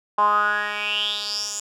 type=tone with band-pass filter sweep; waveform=10% pulse; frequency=207.7 Hz; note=G#3; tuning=in tune; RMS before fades=-23 dBFS; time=0.18-1.6 s; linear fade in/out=5 ms; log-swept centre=960 to 7100 Hz; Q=7.4; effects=none